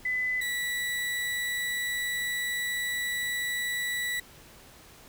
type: tone pair in turn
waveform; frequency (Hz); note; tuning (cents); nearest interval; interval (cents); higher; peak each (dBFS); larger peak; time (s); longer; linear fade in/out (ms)
sine / 35% pulse; 2006 / 1955.7; B6 / B6; +26 / -17; unison; 43; first; -26 / -27; first; 0.05-0.41 / 0.41-4.2; second; 5
effects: pink hiss -52 dBFS RMS until 5.08 s